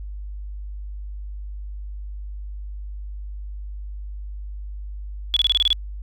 sine tone bursts, 3387 Hz, G#7, 33 cents sharp, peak -14 dBFS, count 8, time 5.34-5.729 s, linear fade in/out 0 ms, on 25 ms, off 27 ms, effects added 50 Hz sine -30 dBFS peak until 6.02 s

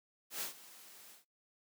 white noise with ADSR envelope, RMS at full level -38 dBFS, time 0.3-1.25 s, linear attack 110 ms, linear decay 120 ms, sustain -18 dB, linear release 140 ms, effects noise-tail reverb RT60 0.2 s tail -25 dB re dry + high-pass 200 Hz 12 dB/octave

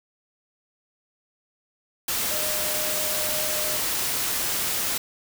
sine tone in noise, 612 Hz, D#5, 29 cents flat, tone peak -33 dBFS, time 2.31-3.78 s, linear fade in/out 5 ms, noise white, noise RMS -26 dBFS, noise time 2.08-4.98 s, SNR -10 dB, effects none

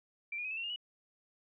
sine tone with pitch steps, 2349 / 2437 / 2529 / 2625 / 2723 / 2826 / 2932 Hz, D7 / D#7 / D#7 / E7 / F7 / F7 / F#7, 0 / -37 / +28 / -8 / -44 / +20 / -16 cents, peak -36 dBFS, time 0.32-0.761 s, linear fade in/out 5 ms, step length 63 ms, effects none

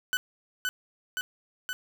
30% pulse tone with echo, 1500 Hz, F#6, 23 cents sharp, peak -22 dBFS, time 0.13-0.17 s, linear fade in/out 0 ms, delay 520 ms, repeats 3, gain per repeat -2 dB, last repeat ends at 1.73 s, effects none

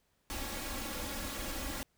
pink noise with comb filter, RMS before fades -39 dBFS, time 0.3-1.83 s, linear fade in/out 0 ms, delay 3.6 ms, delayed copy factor +0.75, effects pink hiss -75 dBFS RMS until 1.97 s

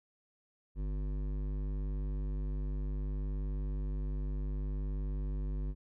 triangle tone with hard clipping, 49.68 Hz, G1, 24 cents sharp, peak -35 dBFS, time 0.75-5.75 s, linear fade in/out 50 ms, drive 17 dB, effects none

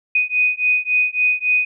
sine beating tone pair, 2489 / 2492.6 Hz, D#7 / D#7, 0 / +2 cents, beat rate 3.6 Hz, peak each -18 dBFS, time 0.15-1.65 s, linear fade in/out 5 ms, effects none

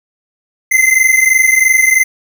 square tone pair together, 2053 / 2076 Hz, C7 / C7, -33 / -14 cents, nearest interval unison, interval 19 cents, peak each -11 dBFS, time 0.71-2.04 s, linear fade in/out 10 ms, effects none

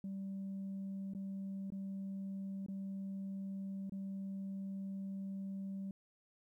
sine tone with dropouts, 194.4 Hz, G3, 14 cents flat, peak -38 dBFS, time 0.04-5.91 s, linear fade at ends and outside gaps 2 ms, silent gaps 1.136-1.149 / 1.703-1.721 / 2.663-2.684 / 3.896-3.921 s, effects tanh soft clip ceiling -38 dBFS + 13-bit

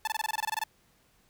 sawtooth tone bursts, 875 Hz, A5, 10 cents flat, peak -24 dBFS, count 13, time 0.05-0.638 s, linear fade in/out 2 ms, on 24 ms, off 23 ms, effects pink hiss -66 dBFS RMS until 1.29 s

